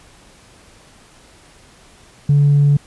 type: tone with tanh clipping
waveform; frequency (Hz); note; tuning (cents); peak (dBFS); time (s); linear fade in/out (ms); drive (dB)
triangle; 143.7; D3; -37; -9; 2.29-2.77; 5; 5
effects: pink hiss -47 dBFS RMS until 2.86 s + resampled to 24000 Hz